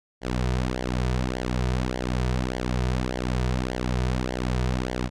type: tone with flanger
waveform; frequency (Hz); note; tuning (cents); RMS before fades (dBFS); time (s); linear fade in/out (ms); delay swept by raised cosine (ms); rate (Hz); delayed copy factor
sawtooth; 62.6; B1; +24; -26; 0.21-5.1; 50; 0.77 to 3.77; 1.7; -0.8
effects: low-pass 7000 Hz 12 dB/octave